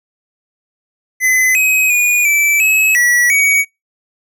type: tone with pitch steps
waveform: square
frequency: 2028 / 2532 / 2449 / 2320 / 2573 / 1940 / 2254 Hz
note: B6 / D#7 / D#7 / D7 / E7 / B6 / C#7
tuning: +45 / +30 / -28 / -22 / -43 / -31 / +28 cents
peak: -10 dBFS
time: 1.2-3.65 s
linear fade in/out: 50 ms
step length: 350 ms
effects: noise-tail reverb RT60 0.2 s tail -25 dB re dry